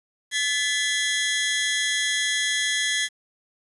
sawtooth tone cluster, 1732 / 2005 / 3270 Hz, A6 / B6 / G#7, -28 / +26 / -28 cents, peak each -23 dBFS, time 0.31-3.09 s, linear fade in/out 50 ms, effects resampled to 24000 Hz + 8-bit

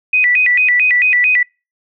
sine tone with vibrato, 2217 Hz, C#7, in tune, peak -9 dBFS, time 0.13-1.43 s, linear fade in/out 5 ms, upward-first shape square, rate 4.5 Hz, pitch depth 210 cents each way, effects noise-tail reverb RT60 0.3 s tail -26 dB re dry

